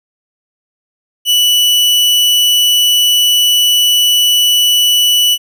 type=tone; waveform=40% pulse; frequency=2960 Hz; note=F#7; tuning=in tune; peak=-7 dBFS; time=1.25-5.38 s; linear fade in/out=50 ms; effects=none